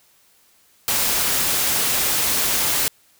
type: noise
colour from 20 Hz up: white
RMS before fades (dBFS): -20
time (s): 0.88-2.88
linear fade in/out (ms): 0
effects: white hiss -57 dBFS RMS until 3.19 s

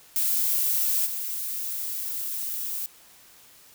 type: noise with level steps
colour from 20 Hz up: violet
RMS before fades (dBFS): -24 / -31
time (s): 0.16-2.86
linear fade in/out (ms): 0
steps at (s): 1.05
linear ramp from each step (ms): 20
effects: white hiss -53 dBFS RMS until 3.74 s

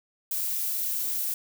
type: noise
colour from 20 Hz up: violet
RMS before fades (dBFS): -29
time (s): 0.31-1.34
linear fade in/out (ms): 2
effects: none

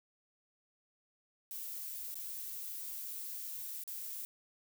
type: noise with dropouts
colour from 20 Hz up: violet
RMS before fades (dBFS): -43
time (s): 1.51-4.25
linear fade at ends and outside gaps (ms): 0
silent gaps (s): 2.143-2.155 / 3.837-3.877
effects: none

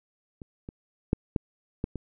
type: clicks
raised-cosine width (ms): 3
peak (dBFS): -28 / -25 / -9 / -12 / -15 / -21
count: 6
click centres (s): 0.418 / 0.689 / 1.131 / 1.362 / 1.841 / 1.957
effects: none

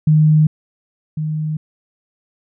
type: tone pair in turn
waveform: sine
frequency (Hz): 154.1 / 154.63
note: D#3 / D#3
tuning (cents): -16 / -10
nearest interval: unison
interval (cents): 6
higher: second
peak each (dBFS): -8 / -18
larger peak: first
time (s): 0.07-0.47 / 1.17-1.57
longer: neither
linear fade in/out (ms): 5
effects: none

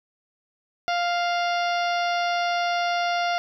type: harmonic tone with a mistuned harmonic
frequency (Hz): 698.5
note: F5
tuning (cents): 0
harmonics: 1 / 2 / 3 / 4 / 5 / 6 / 7 / 8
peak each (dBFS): -23 / -29 / -33 / -35 / -37 / -39 / -40 / -41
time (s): 0.88-3.38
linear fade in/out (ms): 0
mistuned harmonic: 6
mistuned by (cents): +57
effects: 10-bit

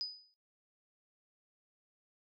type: tone with exponential decay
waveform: sine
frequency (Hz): 4978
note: D#8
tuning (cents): 0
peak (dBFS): -32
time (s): 0.01-0.34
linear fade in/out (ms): 0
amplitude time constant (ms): 70
effects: noise-tail reverb RT60 0.2 s tail -20 dB re dry

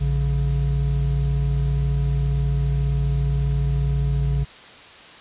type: tone pair together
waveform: triangle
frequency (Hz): 58.3 / 140.2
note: A#1 / C#3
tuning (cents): +1 / +20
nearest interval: octave + minor third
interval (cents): 1519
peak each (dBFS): -19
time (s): 0-4.45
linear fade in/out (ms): 20
effects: white hiss -43 dBFS RMS until 5.2 s + resampled to 8000 Hz

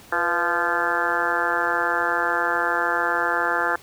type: harmonic tone with a mistuned harmonic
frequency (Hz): 172.8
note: F3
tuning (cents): -18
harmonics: 2 / 3 / 4 / 5 / 6 / 7 / 8 / 9 / 10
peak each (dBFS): -32 / -30 / -30 / -28 / -30 / -30 / -26 / -27 / -27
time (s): 0.12-3.76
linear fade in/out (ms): 5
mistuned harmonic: 3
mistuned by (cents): -63
effects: pink hiss -47 dBFS RMS until 3.82 s + high-pass 60 Hz 12 dB/octave

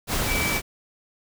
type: tone in noise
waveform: sine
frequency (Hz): 2309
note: D7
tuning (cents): -30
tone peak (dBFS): -26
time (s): 0.26-0.61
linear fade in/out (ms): 50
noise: pink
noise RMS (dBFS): -25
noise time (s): 0.07-0.62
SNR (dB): -4
effects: none

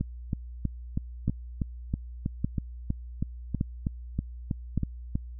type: two click trains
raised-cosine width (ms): 5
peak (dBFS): -13 / -15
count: 4 / 17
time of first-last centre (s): 1.28-4.777 / 0.01-5.155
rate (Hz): 0.858 / 3.11
effects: added 60 Hz sine -38 dBFS peak until 5.39 s

